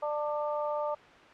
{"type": "harmonic tone", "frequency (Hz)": 297.2, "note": "D4", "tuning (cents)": 21, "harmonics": [2, 3, 4], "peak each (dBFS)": [-31, -35, -37], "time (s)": [0.02, 0.95], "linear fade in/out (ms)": 10, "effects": ["white hiss -52 dBFS RMS until 1.33 s", "low-pass 2000 Hz 12 dB/octave"]}